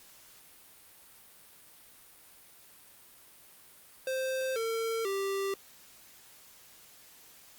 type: tone with pitch steps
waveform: square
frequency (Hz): 523.3 / 452.9 / 392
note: C5 / A#4 / G4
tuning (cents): 0 / -50 / 0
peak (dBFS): -31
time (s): 4.07-5.54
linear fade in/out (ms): 2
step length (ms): 490
effects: white hiss -56 dBFS RMS until 7.58 s + Opus 48 kbps